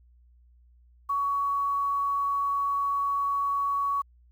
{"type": "tone with quantisation", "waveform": "sine", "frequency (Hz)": 1123, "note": "C#6", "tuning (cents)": 22, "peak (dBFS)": -24, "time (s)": [1.09, 4.02], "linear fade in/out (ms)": 10, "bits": 9, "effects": ["added 60 Hz sine -55 dBFS peak until 4.31 s"]}